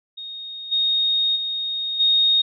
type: tone with level steps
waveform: sine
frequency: 3719 Hz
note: A#7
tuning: 5 cents flat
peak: -31 / -17 / -23 / -14 dBFS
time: 0.17-2.42 s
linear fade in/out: 10 ms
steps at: 0.71 / 1.35 / 1.99 s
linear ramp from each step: 20 ms
effects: none